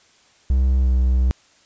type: tone with pitch glide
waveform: triangle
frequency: 64.9 to 63.27 Hz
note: C2 to B1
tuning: -13 to +43 cents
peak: -12 dBFS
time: 0.5-1.31 s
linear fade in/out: 0 ms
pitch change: -44 cents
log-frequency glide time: 0.82-0.88 s
effects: white hiss -55 dBFS RMS until 1.65 s + resampled to 16000 Hz

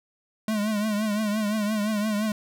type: tone with vibrato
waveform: square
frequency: 211.8 Hz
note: G#3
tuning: 34 cents sharp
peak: -24 dBFS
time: 0.48-2.32 s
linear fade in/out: 2 ms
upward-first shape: triangle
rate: 5.8 Hz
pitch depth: 82 cents each way
effects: none

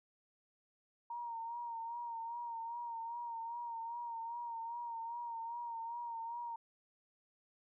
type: tone with vibrato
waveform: sine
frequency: 932.3 Hz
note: A#5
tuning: in tune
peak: -40 dBFS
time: 1.1-6.56 s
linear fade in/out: 5 ms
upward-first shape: sine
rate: 2.5 Hz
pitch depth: 44 cents each way
effects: none

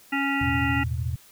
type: harmonic tone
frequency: 277.2 Hz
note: C#4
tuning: in tune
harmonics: 1 / 3 / 5 / 7 / 9 / 10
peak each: -26 / -31 / -31 / -28 / -35 / -33 dBFS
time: 0.12-0.84 s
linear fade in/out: 10 ms
type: chord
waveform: sine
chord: E suspended fourth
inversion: none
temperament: equal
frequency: 82.41 / 110 / 123.47 Hz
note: E2 / A2 / B2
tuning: 0 / 0 / 0 cents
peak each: -28 / -32 / -29 dBFS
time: 0.41-1.16 s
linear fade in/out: 5 ms
effects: white hiss -53 dBFS RMS until 1.31 s

